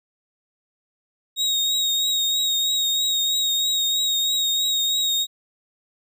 35% pulse tone with vibrato, 3759 Hz, A#7, 14 cents sharp, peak -18 dBFS, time 1.36-5.27 s, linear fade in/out 50 ms, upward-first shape triangle, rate 3.1 Hz, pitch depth 33 cents each way, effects none

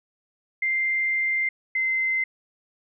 sine tone pair in turn, 2093 / 2069 Hz, C7 / C7, 0 / -20 cents, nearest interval unison, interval 20 cents, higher first, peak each -21 dBFS, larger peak neither, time 0.62-1.49 / 1.75-2.24 s, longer first, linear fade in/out 5 ms, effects none

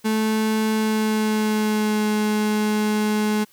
35% pulse tone with pitch glide, 218.1 to 212.3 Hz, A3 to G#3, -15 to +38 cents, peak -17 dBFS, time 0.04-3.45 s, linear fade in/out 20 ms, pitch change -47 cents, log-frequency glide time 0.73-2.07 s, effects white hiss -56 dBFS RMS until 3.52 s

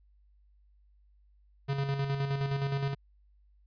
square tone with tremolo, 138.59 Hz, C#3, in tune, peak -28 dBFS, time 1.68-2.95 s, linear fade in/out 20 ms, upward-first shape square, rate 9.6 Hz, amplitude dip 45%, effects added 50 Hz sine -60 dBFS peak until 3.66 s + resampled to 11025 Hz

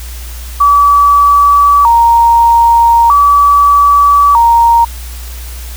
sine tone with vibrato, 1034 Hz, C6, 21 cents flat, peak -3 dBFS, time 0.6-4.85 s, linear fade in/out 10 ms, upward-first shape square, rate 0.4 Hz, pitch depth 180 cents each way, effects added 60 Hz sine -22 dBFS peak until 5.76 s + white hiss -31 dBFS RMS until 5.76 s

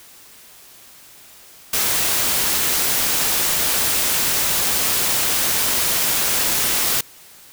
white noise, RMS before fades -19 dBFS, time 1.73-7.01 s, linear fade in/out 5 ms, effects white hiss -45 dBFS RMS until 7.52 s

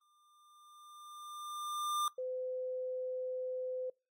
square tone with exponential growth, 1197 Hz, D6, 33 cents sharp, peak -31 dBFS, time 0.01-2.08 s, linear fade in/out 2 ms, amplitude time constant 450 ms
sine tone, 510 Hz, C5, 44 cents flat, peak -36 dBFS, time 2.18-3.9 s, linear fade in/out 5 ms
effects noise-tail reverb RT60 0.3 s tail -26 dB re dry + AAC 64 kbps

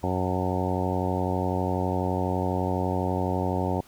harmonic tone with a mistuned harmonic, 92 Hz, F#2, 9 cents flat, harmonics 1 / 2 / 3 / 4 / 5 / 6 / 7 / 8 / 9 / 10, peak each -29 / -31 / -32 / -33 / -35 / -34 / -37 / -34 / -38 / -34 dBFS, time 0.03-3.81 s, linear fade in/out 5 ms, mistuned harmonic 10, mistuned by -31 cents, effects pink hiss -54 dBFS RMS until 3.87 s

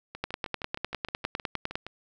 two click trains, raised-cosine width 0.3 ms, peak -13 / -22 dBFS, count 16 / 12, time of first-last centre 0.24-1.755 / 0.15-1.866 s, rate 9.9 / 6.41 Hz, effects none

